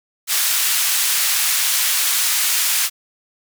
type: band-pass noise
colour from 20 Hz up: white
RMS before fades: -18 dBFS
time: 0.27-2.9 s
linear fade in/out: 50 ms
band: 1400 to 16000 Hz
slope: 12 dB/octave
effects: none